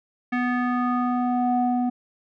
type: tone with low-pass filter sweep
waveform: square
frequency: 246.9 Hz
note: B3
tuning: in tune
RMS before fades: -23 dBFS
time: 0.32-1.9 s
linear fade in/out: 10 ms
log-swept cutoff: 2000 to 580 Hz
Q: 3.5
effects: none